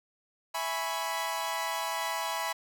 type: chord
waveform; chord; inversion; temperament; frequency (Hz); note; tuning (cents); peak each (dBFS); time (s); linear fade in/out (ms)
sawtooth; C# minor seventh; first; equal; 659.3 / 830.6 / 987.8 / 1108.7; E5 / G#5 / B5 / C#6; 0 / 0 / 0 / 0; -34 / -33 / -30 / -36; 0.54-2.53; 10
effects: none